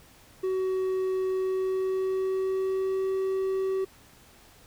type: tone with pitch glide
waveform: triangle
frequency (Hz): 375.9 to 382.2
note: F#4 to G4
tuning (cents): +27 to -44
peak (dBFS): -23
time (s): 0.43-3.85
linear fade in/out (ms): 10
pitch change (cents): +29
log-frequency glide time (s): 1.28-3.11
effects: pink hiss -55 dBFS RMS until 4.66 s